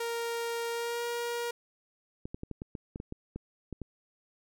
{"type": "tone with pitch glide", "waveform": "sawtooth", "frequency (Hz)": [466.2, 474.1], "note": ["A#4", "A#4"], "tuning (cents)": [0, 29], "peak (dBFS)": -28, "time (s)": [0, 1.51], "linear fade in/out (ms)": 5, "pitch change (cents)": 29, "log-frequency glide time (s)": [0.71, 1.04]}
{"type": "clicks", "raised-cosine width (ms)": 3, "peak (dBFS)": -25, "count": 12, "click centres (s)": [2.255, 2.345, 2.434, 2.513, 2.619, 2.752, 2.959, 3.001, 3.124, 3.36, 3.727, 3.817]}
{"effects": []}